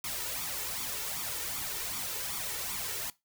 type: noise with flanger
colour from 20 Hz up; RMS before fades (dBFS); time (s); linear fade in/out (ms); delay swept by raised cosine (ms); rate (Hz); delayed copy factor
white; -36; 0.04-3.1; 2; 0.86 to 2.26; 2.6; +0.65
effects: noise-tail reverb RT60 0.2 s tail -19 dB re dry